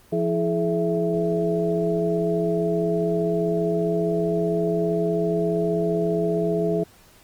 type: tone cluster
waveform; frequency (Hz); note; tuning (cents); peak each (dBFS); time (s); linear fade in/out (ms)
sine; 171.1 / 329.7 / 424.9 / 662; F3 / E4 / G#4 / E5; -35 / 0 / +40 / +7; -25 / -28 / -23 / -27; 0.12-6.84; 10
effects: pink hiss -53 dBFS RMS until 7.23 s + Opus 24 kbps